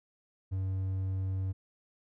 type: tone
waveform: triangle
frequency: 95 Hz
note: F#2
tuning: 46 cents sharp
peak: -28 dBFS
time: 0.51-1.53 s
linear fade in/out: 20 ms
effects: none